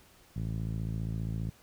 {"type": "tone with low-pass filter", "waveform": "5% pulse", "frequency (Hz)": 55, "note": "A1", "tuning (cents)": 0, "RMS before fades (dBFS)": -34, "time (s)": [0.36, 1.5], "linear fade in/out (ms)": 5, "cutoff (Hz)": 140, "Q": 2, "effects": ["pink hiss -60 dBFS RMS until 1.62 s"]}